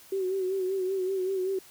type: tone with vibrato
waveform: sine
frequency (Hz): 378.1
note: F#4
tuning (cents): +38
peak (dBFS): -26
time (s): 0.12-1.59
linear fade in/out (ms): 5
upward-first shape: sine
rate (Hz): 5.2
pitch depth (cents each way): 54
effects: white hiss -53 dBFS RMS until 1.7 s